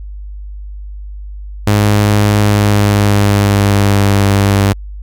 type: tone with pitch glide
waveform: sawtooth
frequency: 103.83 to 99.66 Hz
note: G#2 to G2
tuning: 0 to +29 cents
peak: -4 dBFS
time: 1.67-4.73 s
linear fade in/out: 5 ms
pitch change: -71 cents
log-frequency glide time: 2.39-4.14 s
effects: added 50 Hz sine -24 dBFS peak until 5.02 s